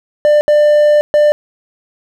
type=tone bursts at uneven times; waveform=triangle; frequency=595 Hz; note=D5; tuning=22 cents sharp; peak=-4 dBFS; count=3; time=0.25-0.41 / 0.48-1.01 / 1.14-1.32 s; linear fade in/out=0 ms; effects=none